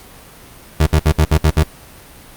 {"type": "tone bursts", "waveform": "30% pulse", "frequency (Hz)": 77.78, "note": "D#2", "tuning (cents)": 0, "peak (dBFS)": -6, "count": 7, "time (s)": [0.8, 1.634], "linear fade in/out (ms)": 5, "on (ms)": 66, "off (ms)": 62, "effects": ["pink hiss -40 dBFS RMS until 2.36 s", "Opus 48 kbps"]}